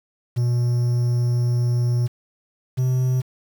triangle tone pair in turn, 120.9 / 128.09 Hz, B2 / C3, -36 / -36 cents, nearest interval minor second, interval 100 cents, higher second, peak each -15 dBFS, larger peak neither, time 0.36-2.08 / 2.77-3.22 s, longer first, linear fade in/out 20 ms, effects 7-bit

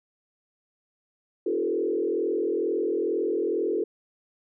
sine tone with frequency modulation, 395.3 Hz, G4, 15 cents sharp, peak -23 dBFS, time 1.46-3.84 s, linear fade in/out 5 ms, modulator 42.2 Hz, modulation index 1.7, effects none

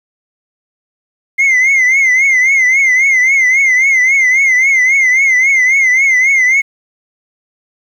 sine tone with vibrato, 2093 Hz, C7, in tune, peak -4 dBFS, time 1.38-6.62 s, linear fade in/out 20 ms, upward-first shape triangle, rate 3.7 Hz, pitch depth 110 cents each way, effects tanh soft clip ceiling -6 dBFS + 7-bit

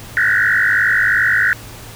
sine tone with frequency modulation, 1687 Hz, G#6, 27 cents sharp, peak -11 dBFS, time 0.17-1.53 s, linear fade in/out 0 ms, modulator 51.4 Hz, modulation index 4.8, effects added 112 Hz sine -37 dBFS peak until 1.95 s + pink hiss -36 dBFS RMS until 1.95 s

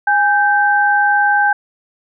sine tone pair together, 821.6 / 1559 Hz, G#5 / G6, -19 / -10 cents, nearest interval major seventh, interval 1109 cents, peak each -13 dBFS, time 0.07-1.53 s, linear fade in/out 5 ms, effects none

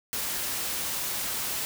white noise, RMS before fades -31 dBFS, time 0.13-1.65 s, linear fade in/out 0 ms, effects none

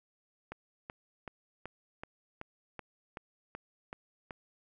click train, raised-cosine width 0.5 ms, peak -26 dBFS, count 11, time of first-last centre 0.52-4.308 s, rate 2.64 Hz, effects none

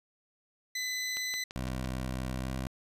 20% pulse tone, 2011 Hz, B6, 31 cents sharp, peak -27 dBFS, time 0.75-1.44 s, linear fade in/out 5 ms
click train, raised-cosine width 0.2 ms, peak -24 dBFS, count 5, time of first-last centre 1.17-1.848 s, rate 5.9 Hz
15% pulse tone with pitch glide, 63.9 to 64.94 Hz, C2 to C2, -40 to -12 cents, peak -27 dBFS, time 1.56-2.67 s, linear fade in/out 0 ms, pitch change +28 cents, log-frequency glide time 2.41-2.48 s
effects resampled to 32000 Hz

